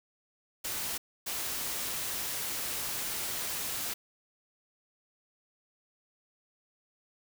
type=noise bursts at uneven times; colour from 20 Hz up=white; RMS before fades=-35 dBFS; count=2; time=0.64-0.98 / 1.26-3.94 s; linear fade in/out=10 ms; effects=none